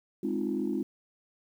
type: chord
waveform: sine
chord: F minor seventh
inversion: first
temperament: equal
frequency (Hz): 207.7 / 261.6 / 311.1 / 349.2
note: Ab3 / C4 / Eb4 / F4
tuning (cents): 0 / 0 / 0 / 0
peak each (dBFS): -33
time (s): 0.23-0.83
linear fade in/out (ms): 5
effects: tanh soft clip ceiling -19 dBFS + 10-bit